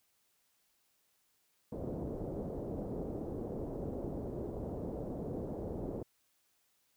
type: low-pass noise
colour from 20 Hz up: white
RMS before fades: -40 dBFS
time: 1.72-6.03 s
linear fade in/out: 5 ms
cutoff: 520 Hz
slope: 24 dB/octave
effects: white hiss -75 dBFS RMS until 6.96 s